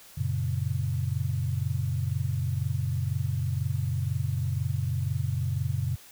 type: chord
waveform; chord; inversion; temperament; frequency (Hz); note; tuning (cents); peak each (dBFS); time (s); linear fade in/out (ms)
sine; F# major; none; equal; 92.5 / 116.54 / 138.59; F#2 / A#2 / C#3; 0 / 0 / 0; -30; 0.17-5.96; 10
effects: white hiss -51 dBFS RMS until 6.11 s